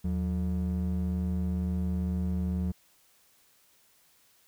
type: ring-modulated tone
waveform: triangle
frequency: 130.81 Hz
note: C3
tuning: in tune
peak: -22 dBFS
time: 0.04-2.72 s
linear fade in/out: 10 ms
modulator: 51.1 Hz
effects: white hiss -64 dBFS RMS until 4.47 s